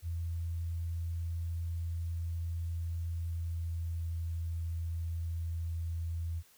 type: tone with pitch glide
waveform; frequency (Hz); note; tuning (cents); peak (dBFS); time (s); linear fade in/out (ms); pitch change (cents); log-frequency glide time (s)
sine; 84 to 83.18; E2 to E2; +33 to +16; -33; 0.02-6.43; 50; -17; 3.15-4.2
effects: white hiss -63 dBFS RMS until 6.57 s